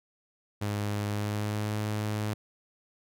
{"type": "tone with pitch glide", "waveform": "sawtooth", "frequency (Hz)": [103.4, 106.12], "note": ["G#2", "G#2"], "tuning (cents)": [-7, 38], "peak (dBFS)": -25, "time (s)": [0.61, 2.34], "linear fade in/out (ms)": 10, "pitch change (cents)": 45, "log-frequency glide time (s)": [1.06, 1.73], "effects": []}